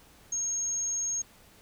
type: tone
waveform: sine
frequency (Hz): 6520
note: G#8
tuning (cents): -33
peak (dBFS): -28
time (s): 0.32-1.22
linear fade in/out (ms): 5
effects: pink hiss -57 dBFS RMS until 1.61 s